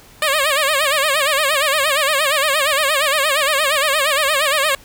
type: tone with vibrato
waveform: 10% pulse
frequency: 582 Hz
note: D5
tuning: 16 cents flat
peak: -6 dBFS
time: 0.22-4.75 s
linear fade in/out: 2 ms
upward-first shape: sine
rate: 8.6 Hz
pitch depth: 140 cents each way
effects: pink hiss -45 dBFS RMS until 4.84 s